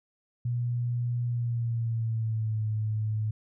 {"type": "tone with pitch glide", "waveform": "sine", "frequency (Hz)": [120.7, 108.15], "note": ["B2", "A2"], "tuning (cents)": [-39, -29], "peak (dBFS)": -26, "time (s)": [0.45, 3.31], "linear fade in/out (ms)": 5, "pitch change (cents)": -190, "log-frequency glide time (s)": [1.25, 2.65], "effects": []}